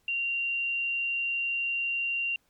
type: tone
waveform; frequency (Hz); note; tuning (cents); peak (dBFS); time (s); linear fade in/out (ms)
sine; 2766; F7; -17; -27; 0.08-2.36; 2
effects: pink hiss -70 dBFS RMS until 2.49 s